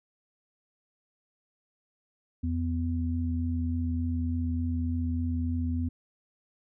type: tone pair together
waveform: sine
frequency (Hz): 84.2 / 249.2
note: E2 / B3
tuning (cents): +37 / +16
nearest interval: octave + perfect fifth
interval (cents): 1879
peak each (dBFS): -28 / -31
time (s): 2.43-5.89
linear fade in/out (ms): 10
effects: none